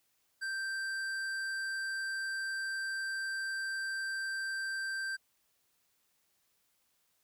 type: tone with hard clipping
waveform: sine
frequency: 1568 Hz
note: G6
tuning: in tune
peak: -36 dBFS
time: 0.41-5.17 s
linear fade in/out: 20 ms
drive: 11 dB
effects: white hiss -75 dBFS RMS until 7.23 s